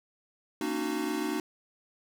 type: chord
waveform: square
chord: D# minor seventh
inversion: second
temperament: equal with one note detuned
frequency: 233.1 / 277.2 / 305.1 / 370 Hz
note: A#3 / C#4 / D#4 / F#4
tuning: 0 / 0 / -34 / 0 cents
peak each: -38 / -38 / -33 / -36 dBFS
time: 0.61-1.4 s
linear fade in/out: 2 ms
effects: none